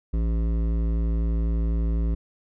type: tone with hard clipping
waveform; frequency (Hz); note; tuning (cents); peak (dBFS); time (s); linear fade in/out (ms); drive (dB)
sine; 56; A1; +31; -23; 0.13-2.15; 10; 13
effects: none